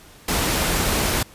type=noise; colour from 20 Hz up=pink; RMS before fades=-21 dBFS; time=0.28-1.23 s; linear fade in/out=5 ms; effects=pink hiss -47 dBFS RMS until 1.34 s + resampled to 32000 Hz